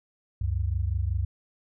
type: tone pair together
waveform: sine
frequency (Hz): 68.9 / 94.25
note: C#2 / F#2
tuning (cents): -10 / +32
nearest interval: perfect fourth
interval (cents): 542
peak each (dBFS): -27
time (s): 0.41-1.25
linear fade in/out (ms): 5
effects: none